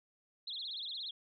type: tone with vibrato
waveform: sine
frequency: 3729 Hz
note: A#7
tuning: in tune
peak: -39 dBFS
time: 0.47-1.11 s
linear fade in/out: 5 ms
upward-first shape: triangle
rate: 17 Hz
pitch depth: 270 cents each way
effects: none